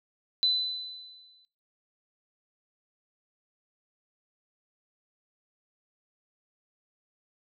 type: tone with exponential decay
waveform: sine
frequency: 4008 Hz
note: B7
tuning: 25 cents sharp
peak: -20 dBFS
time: 0.43-1.45 s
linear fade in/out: 0 ms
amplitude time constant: 220 ms
effects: noise-tail reverb RT60 0.7 s tail -25 dB re dry